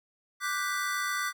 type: chord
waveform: square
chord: G major seventh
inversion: second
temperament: equal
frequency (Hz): 1174.7 / 1480 / 1568 / 1975.5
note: D6 / F#6 / G6 / B6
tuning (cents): 0 / 0 / 0 / 0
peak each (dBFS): -34 / -36 / -38 / -35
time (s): 0.4-1.33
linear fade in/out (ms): 50
effects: none